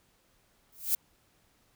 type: noise with exponential growth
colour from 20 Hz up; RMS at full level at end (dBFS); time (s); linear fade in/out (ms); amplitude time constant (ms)
violet; -23; 0.72-0.95; 5; 50
effects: pink hiss -68 dBFS RMS until 1.75 s